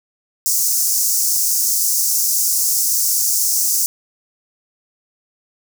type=high-pass noise; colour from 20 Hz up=pink; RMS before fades=-17 dBFS; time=0.46-3.86 s; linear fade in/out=0 ms; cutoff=5400 Hz; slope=48 dB/octave; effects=none